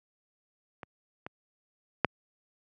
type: clicks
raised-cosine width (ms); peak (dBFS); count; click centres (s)
0.5; -25 / -23 / -6; 3; 0.832 / 1.265 / 2.047
effects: high-pass 100 Hz 12 dB/octave